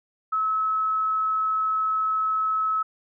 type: tone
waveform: sine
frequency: 1293 Hz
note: E6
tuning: 34 cents flat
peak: -21 dBFS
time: 0.32-2.83 s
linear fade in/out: 10 ms
effects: none